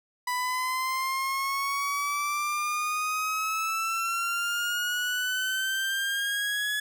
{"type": "exponential sweep", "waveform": "30% pulse", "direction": "up", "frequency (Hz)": [987.8, 1700], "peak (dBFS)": -24, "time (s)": [0.27, 6.8], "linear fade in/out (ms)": 5, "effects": []}